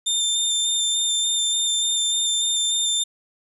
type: tone with vibrato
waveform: 25% pulse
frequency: 3595 Hz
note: A7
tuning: 36 cents sharp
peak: -15 dBFS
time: 0.06-3.04 s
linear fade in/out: 10 ms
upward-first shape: square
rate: 3.4 Hz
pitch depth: 9 cents each way
effects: none